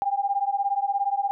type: beating tone pair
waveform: sine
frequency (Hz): 791 / 808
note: G5 / G#5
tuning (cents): +15 / -48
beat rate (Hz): 17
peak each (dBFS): -25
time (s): 0.02-1.31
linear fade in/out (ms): 0
effects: none